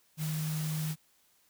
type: tone in noise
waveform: sine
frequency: 155.56 Hz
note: D#3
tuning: in tune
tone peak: -31 dBFS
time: 0.17-0.96 s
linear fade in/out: 50 ms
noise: white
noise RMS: -42 dBFS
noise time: 0.17-0.96 s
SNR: +8 dB
effects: white hiss -68 dBFS RMS until 1.49 s

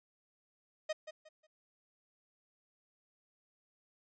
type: tone with echo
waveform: 45% pulse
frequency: 622.3 Hz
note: D#5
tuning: in tune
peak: -33 dBFS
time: 0.89-0.93 s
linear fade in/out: 10 ms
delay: 180 ms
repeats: 3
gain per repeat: -11 dB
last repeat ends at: 1.47 s
effects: resampled to 16000 Hz

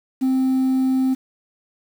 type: tone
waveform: sine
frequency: 261.6 Hz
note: C4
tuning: in tune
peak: -13 dBFS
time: 0.21-1.15 s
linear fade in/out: 20 ms
effects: tanh soft clip ceiling -15 dBFS + 7-bit

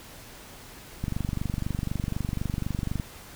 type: click train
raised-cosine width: 5 ms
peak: -16 dBFS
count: 48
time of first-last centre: 1.04-2.998 s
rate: 24 Hz
effects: pink hiss -46 dBFS RMS until 3.35 s

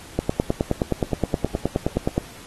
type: click train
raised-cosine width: 2 ms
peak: -6 dBFS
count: 20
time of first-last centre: 0.19-2.18 s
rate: 9.55 Hz
effects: pink hiss -43 dBFS RMS until 2.46 s + AAC 32 kbps

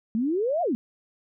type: exponential two-way sweep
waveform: sine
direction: up then down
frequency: 211.4 to 734 to 211.4 Hz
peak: -22 dBFS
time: 0.15-0.75 s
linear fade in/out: 0 ms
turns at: 0.62 s
effects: none

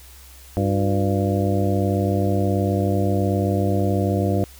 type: harmonic tone with a mistuned harmonic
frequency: 98.6 Hz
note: G2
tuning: 11 cents sharp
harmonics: 1 / 2 / 3 / 4 / 5 / 6 / 7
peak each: -21 / -24 / -26 / -27 / -28 / -29 / -29 dBFS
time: 0.57-4.44 s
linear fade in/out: 0 ms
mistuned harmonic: 4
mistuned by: -140 cents
effects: added 65 Hz sine -44 dBFS peak until 4.59 s + white hiss -47 dBFS RMS until 4.59 s

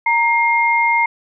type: tone pair together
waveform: sine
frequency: 932 / 2125 Hz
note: A#5 / C7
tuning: -1 / +26 cents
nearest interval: octave + major second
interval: 1427 cents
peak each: -15 dBFS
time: 0.06-1.06 s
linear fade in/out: 5 ms
effects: none

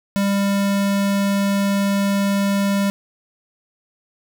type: tone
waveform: square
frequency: 199 Hz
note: G3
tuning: 26 cents sharp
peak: -17 dBFS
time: 0.16-2.9 s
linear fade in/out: 0 ms
effects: none

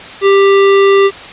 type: tone with sample-and-hold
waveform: sine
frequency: 394.6 Hz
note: G4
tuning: 11 cents sharp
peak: -4 dBFS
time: 0.21-1.11 s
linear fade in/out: 50 ms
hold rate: 1575 Hz
effects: white hiss -29 dBFS RMS until 1.32 s + resampled to 8000 Hz

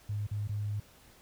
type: tone with dropouts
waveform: sine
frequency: 103.83 Hz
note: G#2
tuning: in tune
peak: -31 dBFS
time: 0.09-0.8 s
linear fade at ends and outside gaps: 5 ms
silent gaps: 0.268-0.312 / 0.475-0.492 s
effects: pink hiss -59 dBFS RMS until 1.21 s

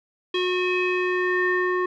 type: tone with low-pass filter sweep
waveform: square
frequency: 363.4 Hz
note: F#4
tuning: 31 cents flat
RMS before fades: -23 dBFS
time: 0.34-1.86 s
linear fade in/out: 5 ms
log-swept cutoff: 3200 to 1500 Hz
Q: 5.5
effects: none

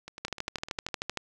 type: two click trains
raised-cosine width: 0.2 ms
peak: -14 / -24 dBFS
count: 13 / 9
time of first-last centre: 0.25-1.173 / 0.08-0.887 s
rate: 13 / 9.91 Hz
effects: none

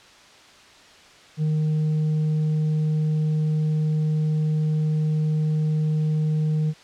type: tone with tanh clipping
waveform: sine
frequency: 154.5 Hz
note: D#3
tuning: 12 cents flat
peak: -20 dBFS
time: 1.37-6.74 s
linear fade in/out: 50 ms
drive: 3 dB
effects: white hiss -49 dBFS RMS until 6.83 s + low-pass 5000 Hz 12 dB/octave

